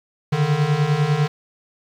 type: beating tone pair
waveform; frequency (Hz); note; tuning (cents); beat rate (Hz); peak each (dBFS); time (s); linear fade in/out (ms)
square; 141.8 / 151.8; C#3 / D#3; +40 / -42; 10; -22 / -19; 0.32-1.28; 10
effects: low-pass 5000 Hz 12 dB/octave + 8-bit